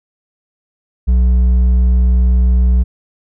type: tone with hard clipping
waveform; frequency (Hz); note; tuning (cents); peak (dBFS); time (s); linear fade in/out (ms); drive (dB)
sine; 61.5; B1; -7; -9; 1.07-2.84; 20; 4
effects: none